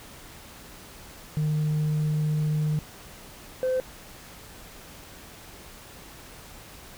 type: tone pair in turn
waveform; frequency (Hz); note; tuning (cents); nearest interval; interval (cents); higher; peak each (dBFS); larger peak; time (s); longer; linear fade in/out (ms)
sine; 152.5 / 514.4; D#3 / C5; -34 / -30; octave + major sixth; 2104; second; -20; neither; 1.37-2.79 / 3.63-3.8; first; 0
effects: tanh soft clip ceiling -21 dBFS + pink hiss -46 dBFS RMS until 6.97 s